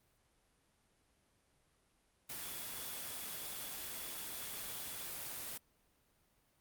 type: tone in noise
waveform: sine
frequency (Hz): 3409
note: G#7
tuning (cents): +45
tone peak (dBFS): -54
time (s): 2.4-5.06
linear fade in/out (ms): 10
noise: white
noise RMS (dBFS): -44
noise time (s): 2.29-5.58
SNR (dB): -13
effects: pink hiss -74 dBFS RMS until 6.6 s + Opus 32 kbps